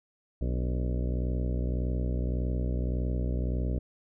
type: harmonic tone with a mistuned harmonic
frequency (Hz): 61.74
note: B1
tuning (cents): 0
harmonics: 1 / 2 / 3 / 4 / 5 / 6 / 7 / 8 / 9 / 10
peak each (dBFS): -28 / -34 / -38 / -40 / -42 / -44 / -45 / -46 / -47 / -48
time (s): 0.41-3.79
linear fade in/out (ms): 5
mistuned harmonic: 5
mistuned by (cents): -87
effects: none